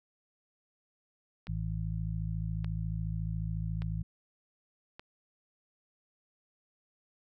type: click train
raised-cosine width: 0.3 ms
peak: -29 dBFS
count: 4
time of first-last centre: 1.47-4.995 s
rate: 0.851 Hz
type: harmonic tone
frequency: 54.1 Hz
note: A1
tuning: 29 cents flat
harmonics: 1 / 2 / 3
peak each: -36 / -36 / -36 dBFS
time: 1.48-4.03 s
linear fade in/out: 10 ms
effects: none